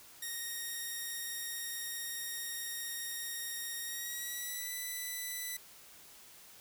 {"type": "tone with pitch glide", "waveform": "5% pulse", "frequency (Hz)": [1864.7, 1987], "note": ["A#6", "B6"], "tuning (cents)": [0, 10], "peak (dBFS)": -28, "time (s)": [0.22, 5.57], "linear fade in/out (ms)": 5, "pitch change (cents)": 110, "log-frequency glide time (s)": [3.83, 4.72], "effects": ["white hiss -56 dBFS RMS until 6.6 s"]}